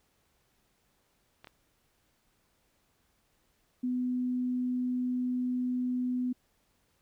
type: clicks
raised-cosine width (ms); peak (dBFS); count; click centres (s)
0.3; -32 / -32; 2; 1.445 / 1.472
type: tone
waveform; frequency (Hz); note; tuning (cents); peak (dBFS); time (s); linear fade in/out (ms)
sine; 250; B3; +21; -28; 3.83-6.33; 10
effects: pink hiss -72 dBFS RMS until 7.01 s